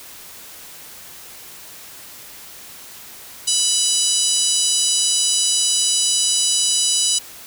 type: harmonic tone with a mistuned harmonic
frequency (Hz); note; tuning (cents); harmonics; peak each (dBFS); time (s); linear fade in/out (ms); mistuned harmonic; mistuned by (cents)
987.8; B5; 0; 3 / 4 / 5 / 6 / 7 / 8 / 9 / 10; -24 / -24 / -24 / -24 / -24 / -24 / -24 / -24; 3.47-7.19; 10; 9; +36
effects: white hiss -39 dBFS RMS until 7.46 s